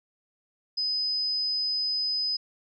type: tone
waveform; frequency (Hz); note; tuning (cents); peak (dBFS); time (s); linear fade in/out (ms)
sine; 5020; D#8; +15; -25; 0.77-2.37; 10
effects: none